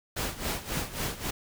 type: noise with tremolo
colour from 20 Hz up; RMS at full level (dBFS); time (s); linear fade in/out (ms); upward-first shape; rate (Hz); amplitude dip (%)
pink; -30; 0.16-1.31; 10; sine; 3.7; 80
effects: none